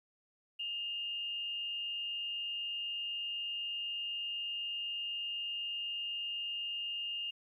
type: tone with amplitude modulation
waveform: sine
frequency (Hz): 2824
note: F7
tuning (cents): +19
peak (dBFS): -34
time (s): 0.59-7.31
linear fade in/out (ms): 10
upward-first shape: sine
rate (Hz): 208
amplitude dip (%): 40
effects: 12-bit